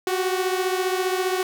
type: beating tone pair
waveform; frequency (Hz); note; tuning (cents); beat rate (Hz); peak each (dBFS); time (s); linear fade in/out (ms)
sawtooth; 367.8 / 382.8; F#4 / G4; -10 / -41; 15; -19 / -23; 0.07-1.43; 2
effects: none